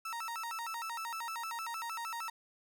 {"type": "tone with vibrato", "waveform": "35% pulse", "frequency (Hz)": 1108.7, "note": "C#6", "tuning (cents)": 0, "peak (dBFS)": -36, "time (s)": [0.05, 2.3], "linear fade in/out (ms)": 5, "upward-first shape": "square", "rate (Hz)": 6.5, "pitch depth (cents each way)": 300, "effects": []}